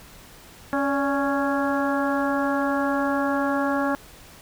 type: harmonic tone with a mistuned harmonic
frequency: 277.2 Hz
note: C#4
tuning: in tune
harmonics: 1 / 2 / 3 / 4 / 5 / 6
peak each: -24 / -27 / -29 / -30 / -31 / -32 dBFS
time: 0.73-3.95 s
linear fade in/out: 0 ms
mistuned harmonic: 2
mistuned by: +54 cents
effects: pink hiss -47 dBFS RMS until 4.41 s